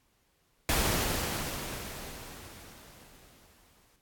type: noise with exponential decay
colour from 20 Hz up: pink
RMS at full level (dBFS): -26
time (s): 0.69-3.96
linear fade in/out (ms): 1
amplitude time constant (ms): 710
effects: pink hiss -71 dBFS RMS until 4.01 s + AAC 64 kbps